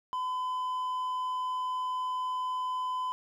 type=tone with hard clipping; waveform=sine; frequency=1012 Hz; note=B5; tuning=42 cents sharp; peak=-31 dBFS; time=0.13-3.12 s; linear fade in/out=0 ms; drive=3 dB; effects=none